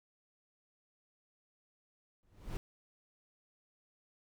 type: noise with exponential growth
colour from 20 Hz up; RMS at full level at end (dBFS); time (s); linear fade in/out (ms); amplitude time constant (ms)
brown; -35; 2.23-2.57; 0; 73
effects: none